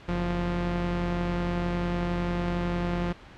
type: tone pair together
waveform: sawtooth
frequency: 46.41 / 174.61 Hz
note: F#1 / F3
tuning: +6 / 0 cents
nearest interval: octave + major seventh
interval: 2294 cents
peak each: -28 / -23 dBFS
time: 0.08-3.13 s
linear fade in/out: 10 ms
effects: pink hiss -48 dBFS RMS until 3.37 s + low-pass 3000 Hz 12 dB/octave

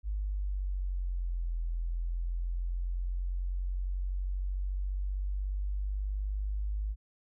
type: exponential two-way sweep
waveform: sine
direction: down then up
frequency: 51.5 to 42 to 51.5 Hz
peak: -30 dBFS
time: 0.03-6.96 s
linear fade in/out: 50 ms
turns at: 1.58 s
effects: none

